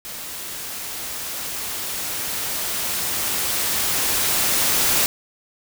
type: noise with level ramp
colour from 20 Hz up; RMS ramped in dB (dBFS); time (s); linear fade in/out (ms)
white; -33 to -18; 0.05-5.06; 0
effects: none